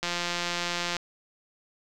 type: click train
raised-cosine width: 0.2 ms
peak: -12 dBFS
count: 164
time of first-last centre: 0.03-0.967 s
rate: 174 Hz
effects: none